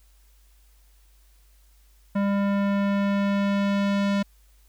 square tone with low-pass filter sweep, 200 Hz, G3, 35 cents sharp, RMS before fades -23 dBFS, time 2.15-4.23 s, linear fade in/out 10 ms, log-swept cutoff 1600 to 4600 Hz, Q 0.8, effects added 50 Hz sine -54 dBFS peak until 4.68 s + white hiss -64 dBFS RMS until 4.68 s

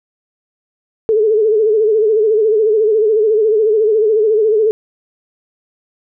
sine tone with vibrato, 432.2 Hz, A4, 31 cents flat, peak -9 dBFS, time 1.09-4.71 s, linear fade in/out 0 ms, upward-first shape sine, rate 14 Hz, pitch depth 77 cents each way, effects none

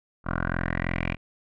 10% pulse tone with low-pass filter sweep, 43.1 Hz, F1, 22 cents flat, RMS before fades -28 dBFS, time 0.24-1.17 s, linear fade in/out 50 ms, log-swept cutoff 1300 to 2500 Hz, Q 5.7, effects none

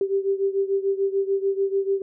sine beating tone pair, 390 / 396.8 Hz, G4 / G4, -9 / +21 cents, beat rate 6.8 Hz, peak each -22 / -25 dBFS, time 0.01-2.02 s, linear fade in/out 2 ms, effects none

